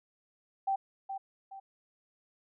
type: tone with echo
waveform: sine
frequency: 779 Hz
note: G5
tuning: 11 cents flat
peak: -27 dBFS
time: 0.67-0.76 s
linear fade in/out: 10 ms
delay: 420 ms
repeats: 2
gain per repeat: -8 dB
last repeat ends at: 1.6 s
effects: none